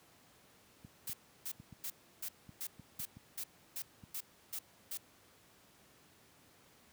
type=clicks; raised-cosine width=5 ms; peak=-37 dBFS; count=9; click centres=0.848 / 1.096 / 1.6 / 1.726 / 2.492 / 2.796 / 2.999 / 3.169 / 4.037 s
type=noise bursts; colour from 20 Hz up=blue; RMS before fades=-41 dBFS; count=11; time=1.07-4.974 s; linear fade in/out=5 ms; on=64 ms; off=320 ms
effects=pink hiss -64 dBFS RMS until 6.92 s + high-pass 100 Hz 12 dB/octave